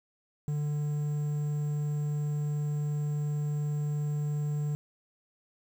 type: tone with quantisation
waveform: triangle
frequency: 148.1 Hz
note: D3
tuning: 15 cents sharp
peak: -26 dBFS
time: 0.48-4.75 s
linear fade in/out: 0 ms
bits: 9
effects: none